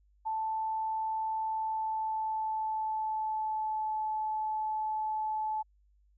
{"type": "tone with pitch glide", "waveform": "sine", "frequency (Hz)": [880, 865.4], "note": ["A5", "A5"], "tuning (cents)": [0, -29], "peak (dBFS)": -30, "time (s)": [0.25, 5.63], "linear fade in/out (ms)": 20, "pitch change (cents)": -29, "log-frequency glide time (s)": [1.44, 3.97], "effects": ["added 50 Hz sine -63 dBFS peak until 6.17 s"]}